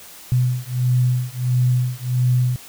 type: beating tone pair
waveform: sine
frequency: 124.5 / 126 Hz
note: B2 / B2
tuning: +14 / +35 cents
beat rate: 1.5 Hz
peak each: -19 / -19 dBFS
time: 0.32-2.56 s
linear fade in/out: 0 ms
effects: white hiss -41 dBFS RMS until 2.68 s